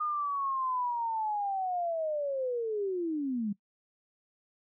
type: linear sweep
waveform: sine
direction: down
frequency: 1229 to 196 Hz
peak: -29 dBFS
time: 0-3.53 s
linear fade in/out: 10 ms
effects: noise-tail reverb RT60 0.1 s tail -21 dB re dry